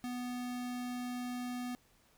square tone, 246.9 Hz, B3, in tune, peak -38 dBFS, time 0.04-1.75 s, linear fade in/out 0 ms, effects pink hiss -68 dBFS RMS until 2.17 s

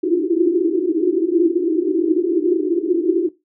pink band-pass noise, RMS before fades -17 dBFS, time 0.03-3.29 s, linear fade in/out 10 ms, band 320 to 370 Hz, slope 96 dB/octave, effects noise-tail reverb RT60 0.2 s tail -17 dB re dry

